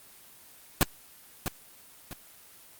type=noise with echo; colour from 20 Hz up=pink; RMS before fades=-20 dBFS; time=0.81-0.83 s; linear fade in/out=0 ms; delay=650 ms; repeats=2; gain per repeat=-9 dB; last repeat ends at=2.13 s; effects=white hiss -53 dBFS RMS until 2.79 s + Opus 24 kbps